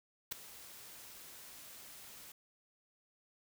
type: noise with ADSR envelope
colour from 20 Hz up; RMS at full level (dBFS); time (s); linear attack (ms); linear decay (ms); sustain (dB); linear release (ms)
white; -34; 0.31-2.32; 13; 4; -19; 4
effects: none